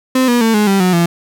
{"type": "tone with pitch steps", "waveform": "35% pulse", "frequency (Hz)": [258.5, 241.2, 225, 210, 195.91, 182.79, 170.55], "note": ["C4", "B3", "A3", "G#3", "G3", "F#3", "F3"], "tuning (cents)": [-21, -41, 39, 19, -1, -21, -41], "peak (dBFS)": -8, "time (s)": [0.15, 1.06], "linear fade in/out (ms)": 5, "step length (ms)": 130, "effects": []}